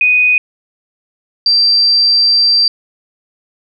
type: tone pair in turn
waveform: sine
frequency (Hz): 2489 / 4699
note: D#7 / D8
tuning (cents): 0 / 0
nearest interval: major seventh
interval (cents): 1100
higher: second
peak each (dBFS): -7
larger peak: neither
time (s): 0.01-0.38 / 1.46-2.68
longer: second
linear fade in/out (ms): 2
effects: none